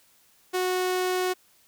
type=tone; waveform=sawtooth; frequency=367.1 Hz; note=F#4; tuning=14 cents flat; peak=-20 dBFS; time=0.53-1.34 s; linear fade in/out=20 ms; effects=white hiss -61 dBFS RMS until 1.67 s